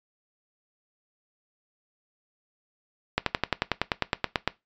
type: slowing click train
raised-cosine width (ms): 0.3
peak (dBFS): -6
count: 14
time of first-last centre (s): 3.18-4.476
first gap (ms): 83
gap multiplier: 1.03
effects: noise-tail reverb RT60 0.2 s tail -19 dB re dry + resampled to 16000 Hz